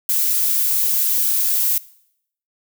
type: noise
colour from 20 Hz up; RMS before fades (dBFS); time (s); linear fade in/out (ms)
violet; -18; 0.09-1.78; 2
effects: noise-tail reverb RT60 0.7 s tail -20 dB re dry